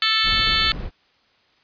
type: harmonic tone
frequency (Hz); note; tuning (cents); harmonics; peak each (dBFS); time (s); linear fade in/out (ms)
440; A4; 0; 3 / 4 / 5 / 6 / 7 / 8 / 9 / 10; -25 / -26 / -27 / -29 / -24 / -23 / -28 / -23; 0.02-0.72; 2
type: noise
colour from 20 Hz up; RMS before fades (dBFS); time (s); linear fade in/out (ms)
brown; -29; 0.23-0.91; 50
effects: white hiss -60 dBFS RMS until 1.63 s + resampled to 11025 Hz